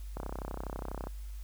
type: click train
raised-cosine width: 1 ms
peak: -24 dBFS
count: 30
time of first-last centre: 0.17-1.071 s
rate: 32.2 Hz
effects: added 50 Hz sine -39 dBFS peak until 1.43 s + white hiss -60 dBFS RMS until 1.43 s